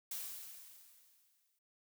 blue noise with exponential decay, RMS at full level -41 dBFS, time 0.11-1.59 s, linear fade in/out 5 ms, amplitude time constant 320 ms, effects none

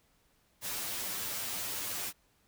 white noise with comb filter, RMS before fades -37 dBFS, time 0.61-2.13 s, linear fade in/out 50 ms, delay 10 ms, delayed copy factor +0.7, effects pink hiss -70 dBFS RMS until 2.47 s

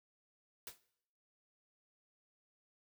white noise with exponential decay, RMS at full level -43 dBFS, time 0.67-0.8 s, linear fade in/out 2 ms, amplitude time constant 27 ms, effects noise-tail reverb RT60 0.7 s tail -18 dB re dry

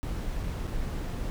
brown noise with dropouts, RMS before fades -32 dBFS, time 0.03-1.3 s, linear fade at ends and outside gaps 0 ms, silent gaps 0.432-0.436 / 0.671-0.675 s, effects none

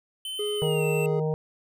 square tone with pitch glide, 3061 to 2680 Hz, G7 to E7, -42 to +28 cents, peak -32 dBFS, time 0.25-1.06 s, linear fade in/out 2 ms, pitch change -230 cents, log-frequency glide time 0.57-0.84 s
triangle tone, 416 Hz, G#4, 3 cents sharp, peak -25 dBFS, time 0.39-1.2 s, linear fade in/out 5 ms
harmonic tone, 155.56 Hz, D#3, in tune, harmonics 1 / 3 / 4 / 5 / 6, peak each -26 / -27 / -37 / -39 / -42 dBFS, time 0.62-1.34 s, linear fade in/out 0 ms
effects none

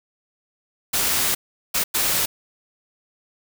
white noise bursts at uneven times, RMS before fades -21 dBFS, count 3, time 0.93-1.35 / 1.74-1.84 / 1.94-2.26 s, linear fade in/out 10 ms, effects none

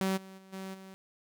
sawtooth tone with level steps, 190.9 Hz, G3, 46 cents flat, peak -24 / -43 / -49 / -35 / -43 dBFS, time 0.01-0.94 s, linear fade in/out 0 ms, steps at 0.16 / 0.37 / 0.52 / 0.73 s, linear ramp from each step 20 ms, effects none

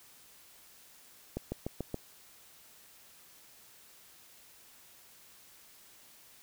accelerating click train, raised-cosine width 2 ms, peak -21 dBFS, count 5, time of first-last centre 1.37-1.944 s, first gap 150 ms, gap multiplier 0.97, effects white hiss -58 dBFS RMS until 6.42 s

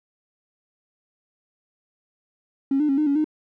triangle tone with pitch steps, 272.9 / 300.1 / 273.4 / 304.3 / 281.5 / 307.2 Hz, C#4 / D4 / C#4 / D#4 / C#4 / D#4, -27 / +38 / -24 / -38 / +27 / -22 cents, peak -14 dBFS, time 2.71-3.244 s, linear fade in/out 5 ms, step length 89 ms, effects tanh soft clip ceiling -15 dBFS

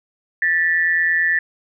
sine tone pair together, 1769 / 1937.9 Hz, A6 / B6, +9 / -33 cents, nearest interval major second, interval 158 cents, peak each -16 / -20 dBFS, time 0.42-1.39 s, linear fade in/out 2 ms, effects none

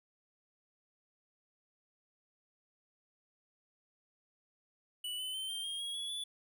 square tone with pitch steps, 2960 / 3026 / 3093 / 3161 / 3232 / 3303 / 3377 / 3452 Hz, F#7 / F#7 / G7 / G7 / G#7 / G#7 / G#7 / A7, 0 / +38 / -24 / +14 / -48 / -10 / +28 / -34 cents, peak -38 dBFS, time 5.04-6.24 s, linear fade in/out 5 ms, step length 150 ms, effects none

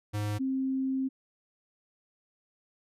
square / sine tone pair in turn, 104.5 / 264.8 Hz, G#2 / C4, +11 / +21 cents, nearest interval octave + major third, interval 1610 cents, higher second, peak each -30 / -27 dBFS, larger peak second, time 0.13-0.39 / 0.39-1.09 s, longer second, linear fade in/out 20 ms, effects resampled to 32000 Hz

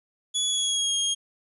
25% pulse tone with pitch glide, 3400 to 3252 Hz, G#7 to G#7, +40 to -37 cents, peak -19 dBFS, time 0.34-1.15 s, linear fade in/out 20 ms, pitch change -77 cents, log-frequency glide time 0.45-0.96 s, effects resampled to 32000 Hz

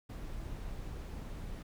brown noise, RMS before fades -42 dBFS, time 0.09-1.63 s, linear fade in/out 10 ms, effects none

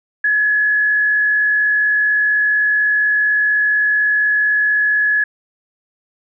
sine tone with frequency modulation, 1695 Hz, G#6, 35 cents sharp, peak -12 dBFS, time 0.24-5.24 s, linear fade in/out 5 ms, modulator 55.8 Hz, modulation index 0.39, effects none

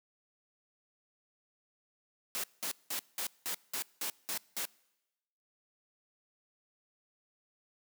white noise bursts, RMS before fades -36 dBFS, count 9, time 2.35-4.653 s, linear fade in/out 0 ms, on 87 ms, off 190 ms, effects noise-tail reverb RT60 1.0 s tail -25 dB re dry + high-pass 200 Hz 12 dB/octave

